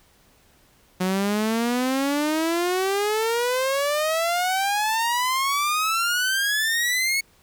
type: exponential sweep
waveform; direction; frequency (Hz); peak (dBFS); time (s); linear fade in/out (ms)
sawtooth; up; 181.7 to 2217; -17; 1-7.21; 10
effects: pink hiss -58 dBFS RMS until 7.42 s